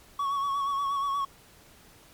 triangle tone with vibrato, 1116 Hz, C#6, 11 cents sharp, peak -24 dBFS, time 0.19-1.25 s, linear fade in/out 5 ms, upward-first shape sine, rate 8.4 Hz, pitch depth 36 cents each way, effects pink hiss -55 dBFS RMS until 2.13 s + MP3 96 kbps

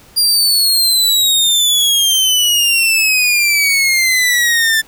sawtooth exponential sweep, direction down, 4818 to 1760 Hz, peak -7 dBFS, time 0.16-4.82 s, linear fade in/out 20 ms, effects pink hiss -44 dBFS RMS until 4.87 s

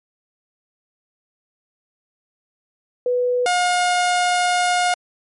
sine / sawtooth tone pair in turn, 493.9 / 715.6 Hz, B4 / F5, 0 / +42 cents, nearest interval tritone, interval 642 cents, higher second, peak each -16 / -12 dBFS, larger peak second, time 3.06-3.46 / 3.46-4.94 s, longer second, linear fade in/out 2 ms, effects MP3 48 kbps

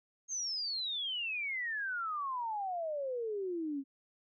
sine exponential sweep, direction down, 6510 to 266.2 Hz, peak -34 dBFS, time 0.28-3.84 s, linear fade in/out 50 ms, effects none

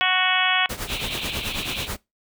harmonic tone, 370 Hz, F#4, in tune, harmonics 2 / 3 / 4 / 5 / 6 / 7 / 8 / 9, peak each -26 / -26 / -26 / -26 / -26 / -26 / -26 / -26 dBFS, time 0.01-0.66 s, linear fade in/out 0 ms
pink noise with tremolo, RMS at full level -27 dBFS, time 0.69-1.97 s, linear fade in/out 10 ms, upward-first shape triangle, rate 9.2 Hz, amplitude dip 85%
pink band-pass noise, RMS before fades -31 dBFS, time 0.86-1.89 s, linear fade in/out 50 ms, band 2300 to 4100 Hz, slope 96 dB/octave
effects noise-tail reverb RT60 0.2 s tail -21 dB re dry

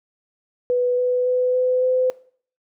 sine tone with pitch steps, 493.9 / 497.9 / 502 / 506 / 510.1 Hz, B4 / B4 / B4 / B4 / C5, 0 / +14 / +28 / +42 / -44 cents, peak -16 dBFS, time 0.7-2.1 s, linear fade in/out 0 ms, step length 280 ms, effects noise-tail reverb RT60 0.5 s tail -20 dB re dry

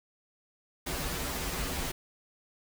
pink noise with comb filter, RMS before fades -34 dBFS, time 0.86-1.92 s, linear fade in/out 10 ms, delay 9.5 ms, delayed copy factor -0.85, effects none

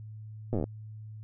slowing click train, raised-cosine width 2 ms, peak -18 dBFS, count 11, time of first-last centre 0.53-0.641 s, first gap 8 ms, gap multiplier 1.07, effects added 108 Hz sine -41 dBFS peak until 1.23 s

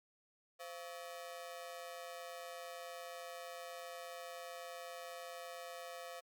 sawtooth ring-modulated tone, 604 Hz, D5, 48 cents sharp, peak -39 dBFS, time 0.59-6.21 s, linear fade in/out 20 ms, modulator 84.3 Hz, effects MP3 96 kbps

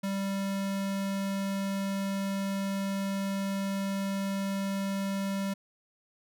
square tone, 196 Hz, G3, in tune, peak -30 dBFS, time 0.03-5.54 s, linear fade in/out 10 ms, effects none

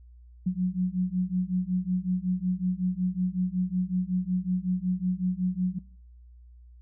sine beating tone pair, 180 / 185.4 Hz, F#3 / F#3, -47 / +4 cents, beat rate 5.4 Hz, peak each -27 dBFS, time 0.46-5.79 s, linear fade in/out 10 ms, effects noise-tail reverb RT60 0.6 s tail -23 dB re dry + added 60 Hz sine -48 dBFS peak until 6.81 s

